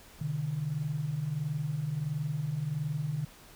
sine tone pair together, 130.12 / 151.6 Hz, C3 / D#3, -9 / -45 cents, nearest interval minor third, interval 264 cents, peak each -36 / -31 dBFS, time 0.21-3.25 s, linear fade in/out 5 ms, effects pink hiss -54 dBFS RMS until 3.55 s

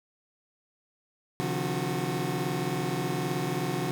25% pulse tone cluster, 133.3 / 152.1 / 175.6 / 366.8 Hz, C3 / D#3 / F3 / F#4, +33 / -39 / +10 / -15 cents, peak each -30 dBFS, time 1.4-3.91 s, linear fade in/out 0 ms, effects none

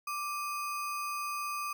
sine tone with sample-and-hold, 1174.7 Hz, D6, in tune, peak -33 dBFS, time 0.07-1.73 s, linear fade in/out 5 ms, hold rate 3675 Hz, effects none

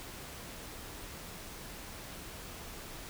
silence, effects pink hiss -46 dBFS RMS until 3.09 s

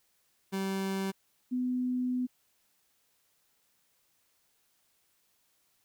30% pulse / sine tone pair in turn, 193.1 / 250.9 Hz, G3 / B3, -26 / +28 cents, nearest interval perfect fourth, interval 454 cents, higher second, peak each -28 dBFS, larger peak neither, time 0.52-1.12 / 1.51-2.27 s, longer second, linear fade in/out 20 ms, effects white hiss -72 dBFS RMS until 5.84 s

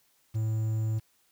triangle tone with quantisation, 110 Hz, A2, in tune, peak -24 dBFS, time 0.34-1 s, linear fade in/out 20 ms, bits 9, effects white hiss -68 dBFS RMS until 1.31 s

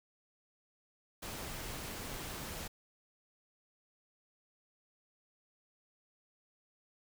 pink noise, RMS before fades -43 dBFS, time 1.22-2.68 s, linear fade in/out 10 ms, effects none

